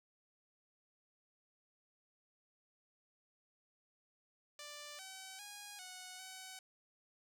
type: tone with pitch steps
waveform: 5% pulse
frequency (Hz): 589 / 762 / 822 / 737 / 753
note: D5 / G5 / G#5 / F#5 / F#5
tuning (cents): +5 / -49 / -18 / -7 / +30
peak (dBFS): -37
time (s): 4.59-6.59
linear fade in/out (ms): 2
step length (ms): 400
effects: none